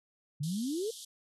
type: exponential sweep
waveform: sine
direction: up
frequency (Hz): 138.59 to 472.3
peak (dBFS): -31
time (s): 0.4-0.91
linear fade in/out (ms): 10
type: band-pass noise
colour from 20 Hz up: pink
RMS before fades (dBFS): -47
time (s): 0.43-1.05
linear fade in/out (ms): 5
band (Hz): 3100 to 12000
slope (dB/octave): 96
effects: none